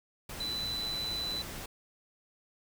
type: tone in noise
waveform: sine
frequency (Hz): 3993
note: B7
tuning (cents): +18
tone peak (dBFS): -33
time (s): 0.4-1.42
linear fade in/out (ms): 5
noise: pink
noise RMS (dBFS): -42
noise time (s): 0.29-1.66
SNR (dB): +6
effects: none